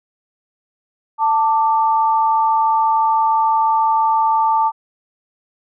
sine tone pair together, 888.5 / 1174.7 Hz, A5 / D6, +17 / 0 cents, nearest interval perfect fourth, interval 483 cents, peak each -13 / -20 dBFS, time 1.18-4.72 s, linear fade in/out 50 ms, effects none

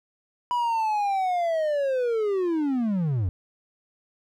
triangle linear sweep, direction down, 986 to 82.7 Hz, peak -20 dBFS, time 0.51-3.29 s, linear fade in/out 0 ms, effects none

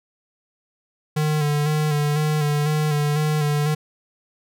square tone with vibrato, 150 Hz, D3, 37 cents sharp, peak -19 dBFS, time 1.16-3.75 s, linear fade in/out 10 ms, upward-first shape square, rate 2 Hz, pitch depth 31 cents each way, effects none

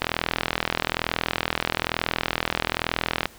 click train, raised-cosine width 0.3 ms, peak -5 dBFS, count 134, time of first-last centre 0.02-3.256 s, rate 41.1 Hz, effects pink hiss -48 dBFS RMS until 3.38 s

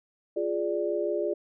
sine chord, D diminished, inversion first, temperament equal, 349.2 / 415.3 / 587.3 Hz, F4 / Ab4 / D5, 0 / 0 / 0 cents, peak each -30 dBFS, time 0.36-1.34 s, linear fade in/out 10 ms, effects none

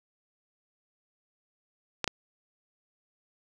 clicks, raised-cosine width 0.2 ms, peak -10 dBFS, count 2, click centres 2.043 / 2.077 s, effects none

